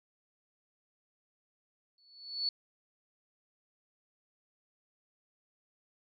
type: tone with exponential growth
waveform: sine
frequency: 4435 Hz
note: C#8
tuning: in tune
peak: -27 dBFS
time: 1.98-2.49 s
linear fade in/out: 2 ms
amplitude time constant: 110 ms
effects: none